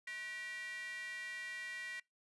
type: tone with high-pass filter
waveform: square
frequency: 213.9 Hz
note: A3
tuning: 49 cents flat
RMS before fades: -45 dBFS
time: 0.07-2 s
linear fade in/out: 5 ms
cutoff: 2000 Hz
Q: 7.7
effects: noise-tail reverb RT60 0.2 s tail -25 dB re dry + resampled to 24000 Hz